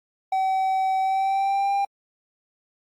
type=tone with pitch glide; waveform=triangle; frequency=763 to 796.8 Hz; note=G5 to G5; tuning=-47 to +28 cents; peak=-18 dBFS; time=0.32-1.85 s; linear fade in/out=5 ms; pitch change=+75 cents; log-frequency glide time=1-1.73 s; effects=AAC 64 kbps